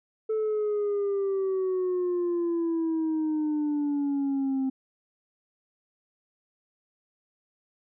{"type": "exponential sweep", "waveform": "sine", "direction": "down", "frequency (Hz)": [439.4, 263.4], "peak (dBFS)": -22, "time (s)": [0.29, 4.7], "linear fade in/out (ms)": 10, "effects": ["tanh soft clip ceiling -23 dBFS"]}